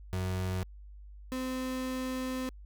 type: tone pair in turn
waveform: 35% pulse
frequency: 92.6 / 257.8 Hz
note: F#2 / C4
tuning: +2 / -26 cents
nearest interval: octave + tritone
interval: 1772 cents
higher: second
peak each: -29 / -31 dBFS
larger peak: first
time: 0.13-0.63 / 1.32-2.49 s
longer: second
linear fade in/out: 0 ms
effects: added 50 Hz sine -46 dBFS peak until 2.65 s